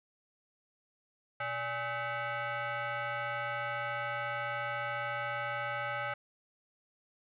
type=tone with frequency modulation; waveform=sine; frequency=123.47 Hz; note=B2; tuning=in tune; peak=-33 dBFS; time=1.4-6.14 s; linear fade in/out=5 ms; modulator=704 Hz; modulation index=2.8; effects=none